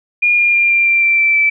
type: tone with pitch steps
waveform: sine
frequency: 2425 / 2410 / 2394 / 2379 / 2364 / 2349 / 2334 / 2320 Hz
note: D#7 / D7 / D7 / D7 / D7 / D7 / D7 / D7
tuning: -45 / +44 / +33 / +22 / +11 / 0 / -11 / -22 cents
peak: -9 dBFS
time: 0.22-1.5 s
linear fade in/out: 10 ms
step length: 160 ms
effects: none